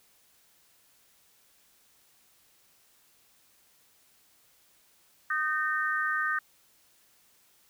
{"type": "tone cluster", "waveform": "sine", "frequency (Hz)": [1236, 1545, 1830], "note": ["D#6", "G6", "A#6"], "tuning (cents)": [-12, -26, -32], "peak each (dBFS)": [-31, -30, -31], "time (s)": [5.3, 6.39], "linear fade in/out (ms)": 5, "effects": ["white hiss -64 dBFS RMS until 7.69 s"]}